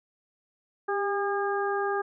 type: harmonic tone with a mistuned harmonic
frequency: 405.1 Hz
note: G#4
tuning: 43 cents flat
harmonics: 1 / 2 / 3 / 4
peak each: -28 / -31 / -33 / -34 dBFS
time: 0.88-2.02 s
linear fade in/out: 10 ms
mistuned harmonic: 1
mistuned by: -32 cents
effects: none